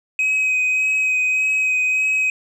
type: tone with vibrato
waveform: sine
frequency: 2528 Hz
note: D#7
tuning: 27 cents sharp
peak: -13 dBFS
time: 0.19-2.3 s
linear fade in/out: 2 ms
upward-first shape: sine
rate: 1.7 Hz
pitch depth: 14 cents each way
effects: tanh soft clip ceiling -15 dBFS